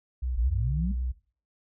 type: tone with vibrato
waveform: sine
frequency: 61.5 Hz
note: B1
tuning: 7 cents flat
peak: -27 dBFS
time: 0.22-1.12 s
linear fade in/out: 10 ms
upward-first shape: sine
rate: 4 Hz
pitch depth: 40 cents each way
type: linear sweep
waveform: sine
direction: up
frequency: 36.71 to 195.6 Hz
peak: -27 dBFS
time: 0.35-0.92 s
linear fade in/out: 10 ms
effects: noise-tail reverb RT60 0.4 s tail -17 dB re dry